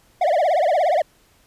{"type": "tone with vibrato", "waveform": "triangle", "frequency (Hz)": 659.3, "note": "E5", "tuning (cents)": 0, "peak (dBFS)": -13, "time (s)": [0.21, 1.02], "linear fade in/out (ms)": 5, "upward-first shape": "triangle", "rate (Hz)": 17, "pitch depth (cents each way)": 270, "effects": ["pink hiss -57 dBFS RMS until 1.46 s", "resampled to 32000 Hz"]}